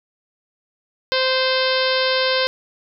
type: harmonic tone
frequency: 520 Hz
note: C5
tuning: 11 cents flat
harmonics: 1 / 2 / 3 / 4 / 5 / 6 / 7 / 8 / 9 / 10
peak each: -20 / -26 / -25 / -28 / -29 / -27 / -27 / -27 / -28 / -30 dBFS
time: 1.12-2.47 s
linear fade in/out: 0 ms
effects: none